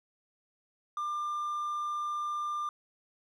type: tone with hard clipping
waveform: triangle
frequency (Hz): 1195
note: D6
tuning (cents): +30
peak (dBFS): -32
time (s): 0.97-2.69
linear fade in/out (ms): 2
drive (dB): 5
effects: none